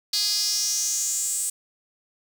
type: tone with high-pass filter sweep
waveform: sawtooth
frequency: 413 Hz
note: G#4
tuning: 10 cents flat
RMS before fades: -25 dBFS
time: 0.13-1.5 s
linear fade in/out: 5 ms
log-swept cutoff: 4500 to 8300 Hz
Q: 5.5
effects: none